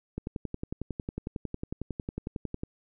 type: click train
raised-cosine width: 3 ms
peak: -20 dBFS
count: 28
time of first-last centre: 0.18-2.635 s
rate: 11 Hz
effects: none